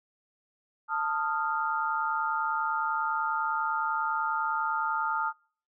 sine tone cluster, 888 / 1241 / 1391 Hz, A5 / D#6 / F6, +16 / -5 / -7 cents, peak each -31 dBFS, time 0.88-5.33 s, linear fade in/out 50 ms, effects noise-tail reverb RT60 0.5 s tail -26 dB re dry

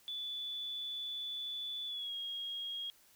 sine tone with pitch glide, 3467 to 3274 Hz, A7 to G#7, -26 to -25 cents, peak -38 dBFS, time 0.08-2.9 s, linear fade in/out 0 ms, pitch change -99 cents, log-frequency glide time 1.86-2.15 s, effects white hiss -65 dBFS RMS until 3.15 s

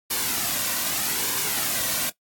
white noise with flanger, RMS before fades -25 dBFS, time 0.1-2.1 s, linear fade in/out 10 ms, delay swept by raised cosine 1.5 to 2.4 ms, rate 0.82 Hz, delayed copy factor -0.5, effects noise-tail reverb RT60 0.1 s tail -18 dB re dry + AAC 64 kbps

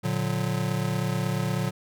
square chord, Bb augmented, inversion none, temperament just, 116.54 / 145.68 / 182.1 Hz, Bb2 / D3 / F#3, 0 / -14 / -27 cents, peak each -30 dBFS, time 0.03-1.71 s, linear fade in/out 20 ms, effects none

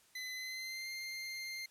25% pulse tone with pitch glide, 2022 to 2103 Hz, B6 to C7, +40 to +8 cents, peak -37 dBFS, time 0.15-1.66 s, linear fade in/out 5 ms, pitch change +68 cents, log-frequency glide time 0.32-0.91 s, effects white hiss -67 dBFS RMS until 1.7 s + low-pass 12000 Hz 12 dB/octave

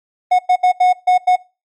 triangle tone bursts at uneven times, 730 Hz, F#5, 24 cents flat, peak -6 dBFS, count 6, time 0.31-0.39 / 0.49-0.56 / 0.63-0.72 / 0.8-0.93 / 1.07-1.18 / 1.27-1.36 s, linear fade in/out 10 ms, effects noise-tail reverb RT60 0.3 s tail -22 dB re dry + MP3 48 kbps

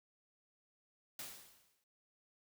white noise with exponential decay, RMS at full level -44 dBFS, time 1.19-1.84 s, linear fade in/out 2 ms, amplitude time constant 140 ms, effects none

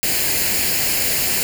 white noise with comb filter, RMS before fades -19 dBFS, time 0.03-1.43 s, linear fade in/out 0 ms, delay 0.42 ms, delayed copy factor +0.6, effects none

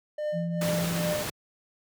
triangle tone with tremolo, 602 Hz, D5, 43 cents sharp, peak -24 dBFS, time 0.18-1.23 s, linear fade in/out 5 ms, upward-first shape triangle, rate 2.4 Hz, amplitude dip 90%
sine tone, 170 Hz, F3, 46 cents flat, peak -27 dBFS, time 0.32-1.15 s, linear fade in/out 50 ms
pink noise, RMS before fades -32 dBFS, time 0.61-1.3 s, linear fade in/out 5 ms
effects high-pass 100 Hz 12 dB/octave

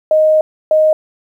sine tone bursts at uneven times, 622.3 Hz, D#5, in tune, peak -7 dBFS, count 2, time 0.11-0.41 / 0.71-0.93 s, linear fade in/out 2 ms, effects 8-bit

